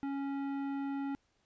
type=tone with tanh clipping; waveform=sine; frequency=277.2 Hz; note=C#4; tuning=in tune; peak=-36 dBFS; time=0.03-1.15 s; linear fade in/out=0 ms; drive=14 dB; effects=pink hiss -75 dBFS RMS until 1.45 s + resampled to 16000 Hz